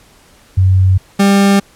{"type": "tone pair in turn", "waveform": ["sine", "40% pulse"], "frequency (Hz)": [94, 198.61], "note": ["F#2", "G3"], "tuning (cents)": [28, 23], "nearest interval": "octave + minor second", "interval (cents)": 1295, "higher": "second", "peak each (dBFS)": -6, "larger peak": "neither", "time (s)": [[0.57, 0.98], [1.19, 1.6]], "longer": "neither", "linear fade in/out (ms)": 10, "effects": ["pink hiss -46 dBFS RMS until 1.75 s", "low-pass 12000 Hz 12 dB/octave"]}